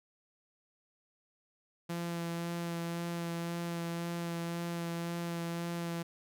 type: tone with vibrato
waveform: sawtooth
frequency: 170 Hz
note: F3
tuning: 46 cents flat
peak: -31 dBFS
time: 1.89-6.03 s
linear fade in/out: 10 ms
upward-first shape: sine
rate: 1.9 Hz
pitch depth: 12 cents each way
effects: none